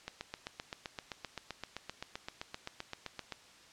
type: click train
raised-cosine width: 0.2 ms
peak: -22 dBFS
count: 26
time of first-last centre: 0.08-3.323 s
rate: 7.71 Hz
effects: white hiss -58 dBFS RMS until 3.72 s + low-pass 6000 Hz 12 dB/octave